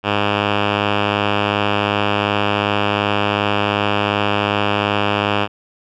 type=tone with low-pass filter; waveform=5% pulse; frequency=102.7 Hz; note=G#2; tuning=19 cents flat; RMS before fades=-18 dBFS; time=0.03-5.48 s; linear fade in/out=50 ms; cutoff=2600 Hz; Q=2.7; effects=none